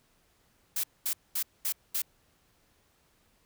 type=noise bursts; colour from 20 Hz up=blue; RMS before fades=-30 dBFS; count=5; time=0.76-2.02 s; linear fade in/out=5 ms; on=76 ms; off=220 ms; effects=pink hiss -68 dBFS RMS until 3.45 s